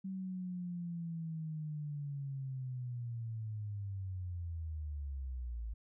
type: linear sweep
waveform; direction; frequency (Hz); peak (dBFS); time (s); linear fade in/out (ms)
sine; down; 192.2 to 54; -38; 0.04-5.74; 10
effects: none